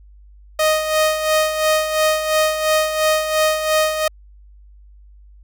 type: tone with tremolo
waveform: sawtooth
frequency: 622.3 Hz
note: D#5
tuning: in tune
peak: -9 dBFS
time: 0.59-4.08 s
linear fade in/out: 5 ms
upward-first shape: sine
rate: 2.9 Hz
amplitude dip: 60%
effects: added 50 Hz sine -42 dBFS peak until 5.43 s